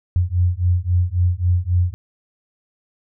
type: beating tone pair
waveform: sine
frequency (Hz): 87.31 / 91.01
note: F2 / F#2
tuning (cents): 0 / -28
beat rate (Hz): 3.7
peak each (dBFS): -18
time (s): 0.16-1.94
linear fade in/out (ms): 0
effects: none